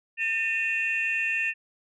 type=tone cluster; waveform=sine; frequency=1806 / 2492 / 2722 Hz; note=A6 / D#7 / F7; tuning=+45 / +2 / -45 cents; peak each=-28 dBFS; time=0.17-1.54 s; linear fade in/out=50 ms; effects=tanh soft clip ceiling -16 dBFS